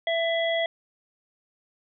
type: harmonic tone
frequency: 665 Hz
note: E5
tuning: 15 cents sharp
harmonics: 1 / 3 / 5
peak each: -24 / -29 / -31 dBFS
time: 0.07-0.66 s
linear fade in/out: 2 ms
effects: none